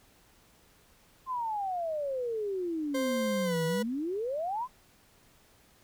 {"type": "exponential two-way sweep", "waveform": "sine", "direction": "down then up", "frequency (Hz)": [1062, 158.2, 1062], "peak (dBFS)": -30, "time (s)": [1.26, 4.68], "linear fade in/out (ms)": 50, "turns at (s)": 3.66}
{"type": "tone with pitch glide", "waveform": "40% pulse", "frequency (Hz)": [523.3, 488.3], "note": ["C5", "B4"], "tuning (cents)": [0, -20], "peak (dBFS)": -29, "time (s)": [2.94, 3.83], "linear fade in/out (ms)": 10, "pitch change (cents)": -120, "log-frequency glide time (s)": [3.44, 3.55]}
{"effects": ["pink hiss -62 dBFS RMS until 5.83 s"]}